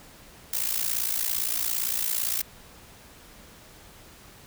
blue noise with amplitude modulation, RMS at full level -24 dBFS, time 0.53-2.42 s, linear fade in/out 5 ms, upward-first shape sine, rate 57.6 Hz, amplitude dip 80%, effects pink hiss -50 dBFS RMS until 4.46 s

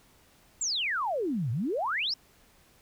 sine exponential two-way sweep, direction down then up, 7770 to 107.6 to 5580 Hz, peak -27 dBFS, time 0.61-2.14 s, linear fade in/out 5 ms, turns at 1.51 s, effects pink hiss -61 dBFS RMS until 2.81 s

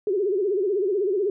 sine tone with vibrato, 392 Hz, G4, in tune, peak -20 dBFS, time 0.07-1.3 s, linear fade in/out 2 ms, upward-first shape sine, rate 16 Hz, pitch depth 150 cents each way, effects none

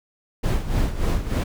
brown noise with tremolo, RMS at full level -19 dBFS, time 0.43-1.44 s, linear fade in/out 10 ms, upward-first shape sine, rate 3.4 Hz, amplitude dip 70%, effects none

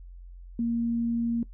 sine tone, 233.1 Hz, A#3, in tune, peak -24 dBFS, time 0.59-1.43 s, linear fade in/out 2 ms, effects noise-tail reverb RT60 0.1 s tail -19 dB re dry + added 44 Hz sine -42 dBFS peak until 1.53 s

